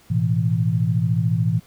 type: chord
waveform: sine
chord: A suspended second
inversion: none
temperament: just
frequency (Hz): 110 / 123.75 / 165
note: A2 / B2 / E3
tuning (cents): 0 / +4 / +2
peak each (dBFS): -21 / -22 / -21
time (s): 0.1-1.6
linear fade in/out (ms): 10
effects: pink hiss -53 dBFS RMS until 1.66 s